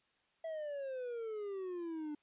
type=exponential sweep; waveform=triangle; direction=down; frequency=659.3 to 293.7 Hz; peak=-37 dBFS; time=0.44-2.15 s; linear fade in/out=5 ms; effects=white hiss -75 dBFS RMS until 2.22 s + resampled to 8000 Hz